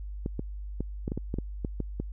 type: clicks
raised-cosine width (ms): 3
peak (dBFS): -18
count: 11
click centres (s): 0.261 / 0.394 / 0.806 / 1.079 / 1.119 / 1.176 / 1.341 / 1.386 / 1.648 / 1.803 / 2
effects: added 50 Hz sine -35 dBFS peak until 2.12 s